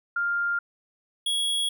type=tone pair in turn; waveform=sine / square; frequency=1400 / 3330 Hz; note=F6 / G#7; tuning=+4 / +4 cents; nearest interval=octave + minor third; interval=1500 cents; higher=second; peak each=-23 / -24 dBFS; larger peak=first; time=0.16-0.59 / 1.26-1.69 s; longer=neither; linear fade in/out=5 ms; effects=none